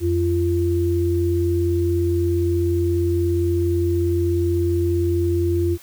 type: tone pair together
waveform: sine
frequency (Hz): 88.3 / 344.3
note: F2 / F4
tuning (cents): +20 / -25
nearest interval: 2 octaves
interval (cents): 2355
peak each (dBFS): -20 / -19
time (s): 0-5.78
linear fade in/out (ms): 50
effects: white hiss -46 dBFS RMS until 5.82 s